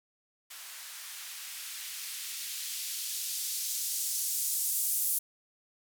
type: noise with band-pass filter sweep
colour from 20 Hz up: violet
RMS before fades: -35 dBFS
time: 0.5-5.19 s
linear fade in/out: 10 ms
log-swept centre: 1100 to 10000 Hz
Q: 0.85
effects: none